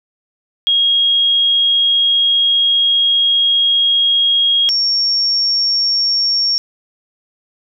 sine tone pair in turn, 3275 / 5508 Hz, G#7 / F8, -25 / -25 cents, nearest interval major sixth, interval 900 cents, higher second, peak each -10 / -12 dBFS, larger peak first, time 0.67-4.69 / 4.69-6.58 s, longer first, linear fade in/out 0 ms, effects none

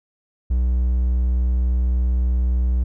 triangle tone, 61.74 Hz, B1, in tune, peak -14 dBFS, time 0.5-2.84 s, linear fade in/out 10 ms, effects none

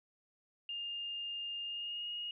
sine tone with pitch glide, 2816 to 2869 Hz, F7 to F7, +14 to +46 cents, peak -38 dBFS, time 0.69-2.31 s, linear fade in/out 2 ms, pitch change +32 cents, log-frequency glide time 1.63-2.09 s, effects none

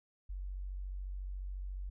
sine tone, 47.07 Hz, F#1, 30 cents sharp, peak -38 dBFS, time 0.29-1.9 s, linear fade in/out 10 ms, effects none

